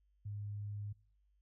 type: tone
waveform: sine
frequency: 103 Hz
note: G#2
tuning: 14 cents flat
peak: -40 dBFS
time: 0.25-0.93 s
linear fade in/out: 10 ms
effects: noise-tail reverb RT60 0.5 s tail -26 dB re dry + added 50 Hz sine -70 dBFS peak until 1.41 s